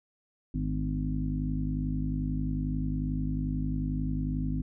harmonic tone with a mistuned harmonic, 51.2 Hz, G#1, 24 cents flat, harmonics 1 / 2 / 3 / 4 / 5 / 6, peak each -32 / -39 / -33 / -42 / -33 / -43 dBFS, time 0.54-4.62 s, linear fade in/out 5 ms, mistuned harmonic 4, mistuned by +67 cents, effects none

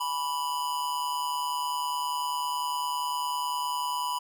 square tone with amplitude modulation, 987.8 Hz, B5, in tune, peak -26 dBFS, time 0-4.19 s, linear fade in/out 10 ms, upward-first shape sine, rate 150 Hz, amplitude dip 60%, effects none

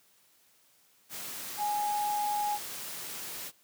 sine tone in noise, 830.6 Hz, G#5, in tune, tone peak -28 dBFS, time 1.57-2.59 s, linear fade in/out 50 ms, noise white, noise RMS -40 dBFS, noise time 1.09-3.52 s, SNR +9 dB, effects white hiss -65 dBFS RMS until 3.63 s + high-pass 100 Hz 12 dB/octave

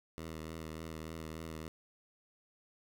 10% pulse tone with vibrato, 80.1 Hz, E2, 49 cents flat, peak -34 dBFS, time 0.18-1.68 s, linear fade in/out 0 ms, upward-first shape triangle, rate 3.4 Hz, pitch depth 35 cents each way, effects none

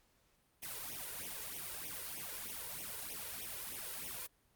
white noise with flanger, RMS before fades -44 dBFS, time 0.62-4.27 s, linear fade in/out 10 ms, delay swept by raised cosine 0.32 to 2.12 ms, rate 3.2 Hz, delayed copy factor +1, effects pink hiss -73 dBFS RMS until 4.55 s + Opus 48 kbps

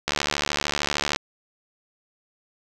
click train, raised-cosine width 0.2 ms, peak -5 dBFS, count 80, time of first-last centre 0.08-1.161 s, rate 73.1 Hz, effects none

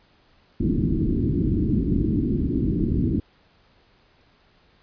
white low-pass noise, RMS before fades -22 dBFS, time 0.6-3.2 s, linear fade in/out 5 ms, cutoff 330 Hz, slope 48 dB/octave, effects pink hiss -59 dBFS RMS until 4.82 s + resampled to 11025 Hz

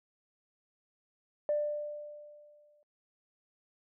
sine tone with exponential decay, 593 Hz, D5, 17 cents sharp, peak -25 dBFS, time 1.49-2.83 s, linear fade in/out 1 ms, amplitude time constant 290 ms, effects noise-tail reverb RT60 0.1 s tail -24 dB re dry + tanh soft clip ceiling -21 dBFS

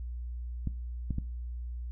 clicks, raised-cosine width 5 ms, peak -20 dBFS, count 3, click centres 0.673 / 1.107 / 1.184 s, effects noise-tail reverb RT60 0.3 s tail -18 dB re dry + added 60 Hz sine -35 dBFS peak until 1.91 s

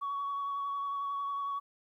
sine tone with vibrato, 1122 Hz, C#6, 21 cents sharp, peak -31 dBFS, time 0.01-1.6 s, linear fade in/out 20 ms, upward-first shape triangle, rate 11 Hz, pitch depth 19 cents each way, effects tanh soft clip ceiling -29 dBFS + 12-bit

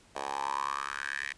10% pulse tone with high-pass filter sweep, 69.3 Hz, C#2, in tune, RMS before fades -35 dBFS, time 0.15-1.33 s, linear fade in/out 10 ms, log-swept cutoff 670 to 2000 Hz, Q 6.5, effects pink hiss -60 dBFS RMS until 1.37 s + resampled to 22050 Hz

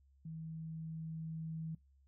sine tone with level ramp, 160.5 Hz, E3, 46 cents flat, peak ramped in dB -43 to -39 dBFS, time 0.25-1.75 s, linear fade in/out 5 ms, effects noise-tail reverb RT60 0.2 s tail -23 dB re dry + added 68 Hz sine -65 dBFS peak until 2.07 s

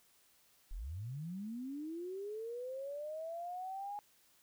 sine linear sweep, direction up, 30.42 to 830.6 Hz, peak -40 dBFS, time 0.71-3.99 s, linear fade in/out 0 ms, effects white hiss -69 dBFS RMS until 4.42 s

